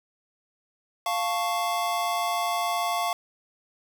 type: chord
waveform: square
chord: F augmented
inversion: none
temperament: equal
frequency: 698.5 / 880 / 1108.7 Hz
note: F5 / A5 / C#6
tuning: 0 / 0 / 0 cents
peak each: -28 / -33 / -30 dBFS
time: 1.06-3.13 s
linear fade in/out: 2 ms
effects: none